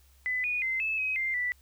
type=tone with pitch steps; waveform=sine; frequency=2006 / 2463 / 2069 / 2611 / 2534 / 2094 / 1971 Hz; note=B6 / D#7 / C7 / E7 / D#7 / C7 / B6; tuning=+26 / -18 / -20 / -17 / +31 / +1 / -4 cents; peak=-27 dBFS; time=0.26-1.52 s; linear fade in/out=0 ms; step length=180 ms; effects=added 67 Hz sine -58 dBFS peak until 1.61 s + white hiss -65 dBFS RMS until 1.61 s